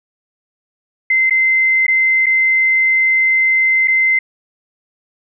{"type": "tone with dropouts", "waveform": "sine", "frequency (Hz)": 2071, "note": "C7", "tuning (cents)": -18, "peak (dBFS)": -10, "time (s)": [1.1, 4.19], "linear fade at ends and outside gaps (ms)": 5, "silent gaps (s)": [[1.298, 1.307], [1.867, 1.88], [2.26, 2.265], [3.875, 3.88]], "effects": []}